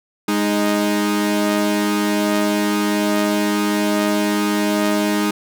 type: tone pair together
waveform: sawtooth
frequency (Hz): 206.8 / 310.8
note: G#3 / D#4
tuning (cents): -7 / -2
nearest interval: perfect fifth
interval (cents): 705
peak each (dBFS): -15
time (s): 0.28-5.31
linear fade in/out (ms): 5
effects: none